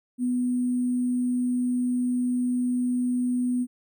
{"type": "tone with sample-and-hold", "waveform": "sine", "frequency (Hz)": 247.8, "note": "B3", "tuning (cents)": 6, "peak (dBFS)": -22, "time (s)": [0.18, 3.67], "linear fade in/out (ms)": 50, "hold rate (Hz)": 8820, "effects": []}